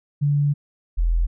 sine tone pair in turn, 144.5 / 42 Hz, D3 / E1, -28 / +33 cents, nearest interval octave + major sixth, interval 2139 cents, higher first, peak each -16 dBFS, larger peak neither, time 0.21-0.54 / 0.97-1.27 s, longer first, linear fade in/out 20 ms, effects none

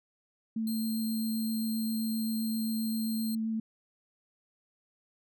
sine tone with vibrato, 222.3 Hz, A3, 18 cents sharp, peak -29 dBFS, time 0.56-3.6 s, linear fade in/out 5 ms, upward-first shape triangle, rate 7.6 Hz, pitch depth 15 cents each way
5% pulse tone, 4186 Hz, C8, in tune, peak -33 dBFS, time 0.67-3.35 s, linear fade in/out 2 ms
effects none

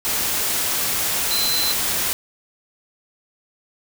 sine tone in noise, 4061 Hz, B7, 48 cents sharp, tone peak -21 dBFS, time 1.31-1.72 s, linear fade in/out 0 ms, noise white, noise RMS -22 dBFS, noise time 0.05-2.13 s, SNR -2 dB, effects none

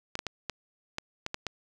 clicks, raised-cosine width 0.2 ms, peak -15 dBFS, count 8, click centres 0.154 / 0.191 / 0.267 / 0.497 / 0.984 / 1.264 / 1.344 / 1.467 s, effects none

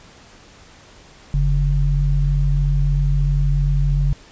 sine tone pair together, 44.93 / 141.9 Hz, F1 / C#3, +50 / +41 cents, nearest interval octave + minor sixth, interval 1991 cents, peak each -16 / -18 dBFS, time 1.34-4.13 s, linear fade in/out 0 ms, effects pink hiss -46 dBFS RMS until 4.31 s + resampled to 16000 Hz

